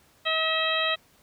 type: harmonic tone with a mistuned harmonic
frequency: 640 Hz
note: D#5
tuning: 49 cents sharp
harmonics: 1 / 2 / 3 / 4 / 5 / 6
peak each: -30 / -30 / -30 / -30 / -30 / -30 dBFS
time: 0.25-0.96 s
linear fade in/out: 20 ms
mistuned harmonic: 4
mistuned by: +26 cents
effects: pink hiss -60 dBFS RMS until 1.22 s + high-pass 60 Hz 12 dB/octave